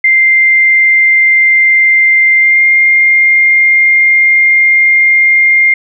sine tone with pitch glide, 2093 to 2114 Hz, C7 to C7, 0 to +17 cents, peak -4 dBFS, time 0.04-5.74 s, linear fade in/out 5 ms, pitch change +17 cents, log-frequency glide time 2.38-2.62 s, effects none

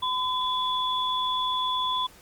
sine tone pair together, 1013 / 3431 Hz, B5 / A7, +44 / -44 cents, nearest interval octave + major sixth, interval 2112 cents, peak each -26 / -28 dBFS, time 0.02-2.07 s, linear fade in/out 10 ms, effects pink hiss -52 dBFS RMS until 2.21 s + Opus 32 kbps

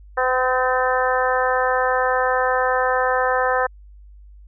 harmonic tone with a mistuned harmonic, 255.1 Hz, C4, 44 cents flat, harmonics 2 / 3 / 4 / 5 / 6 / 7, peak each -21 / -23 / -24 / -25 / -26 / -26 dBFS, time 0.17-3.67 s, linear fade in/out 10 ms, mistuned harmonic 6, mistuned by +21 cents, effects added 50 Hz sine -41 dBFS peak until 4.47 s

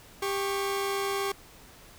sawtooth tone pair together, 395.7 / 1104 Hz, G4 / C#6, +16 / -7 cents, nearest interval octave + tritone, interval 1777 cents, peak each -25 / -30 dBFS, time 0.22-1.32 s, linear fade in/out 5 ms, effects pink hiss -52 dBFS RMS until 1.98 s

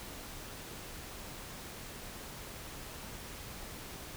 silence, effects pink hiss -46 dBFS RMS until 4.16 s

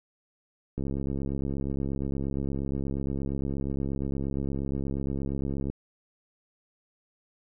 click train, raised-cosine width 3 ms, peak -19 dBFS, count 338, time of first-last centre 0.78-5.7 s, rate 68.5 Hz, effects none

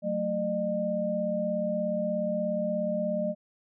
sine tone cluster, 185.7 / 222.5 / 607 Hz, F#3 / A3 / D#5, +7 / +20 / -43 cents, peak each -33 / -33 / -28 dBFS, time 0.02-3.35 s, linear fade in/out 50 ms, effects none

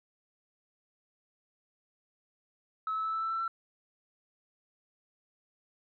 sine tone with pitch steps, 1294 / 1302.2 / 1310.5 / 1318.9 / 1327.3 / 1335.8 / 1344.3 Hz, E6 / E6 / E6 / E6 / E6 / E6 / E6, -32 / -22 / -11 / +1 / +12 / +23 / +34 cents, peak -29 dBFS, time 2.87-3.479 s, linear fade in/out 2 ms, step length 87 ms, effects tanh soft clip ceiling -26 dBFS

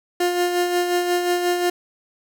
30% pulse tone with tremolo, 353.7 Hz, F4, 22 cents sharp, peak -14 dBFS, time 0.2-1.7 s, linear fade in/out 5 ms, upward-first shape sine, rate 5.6 Hz, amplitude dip 45%, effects none

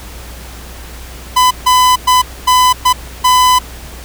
45% pulse tone bursts at uneven times, 1005 Hz, B5, 30 cents sharp, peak -6 dBFS, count 6, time 1.36-1.51 / 1.66-1.96 / 2.07-2.22 / 2.47-2.73 / 2.85-2.93 / 3.24-3.59 s, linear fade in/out 10 ms, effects added 60 Hz sine -30 dBFS peak until 4.04 s + pink hiss -33 dBFS RMS until 4.04 s

